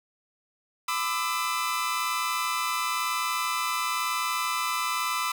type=tone cluster; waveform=sawtooth; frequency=1009 / 1191 / 1312 Hz; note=B5 / D6 / E6; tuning=+37 / +24 / -9 cents; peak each=-27 dBFS; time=0.88-5.32 s; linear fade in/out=5 ms; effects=none